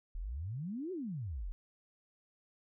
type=exponential two-way sweep; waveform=sine; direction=up then down; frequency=36.14 to 390.4 to 36.14 Hz; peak=-37 dBFS; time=0.15-1.52 s; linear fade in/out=0 ms; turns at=0.92 s; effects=none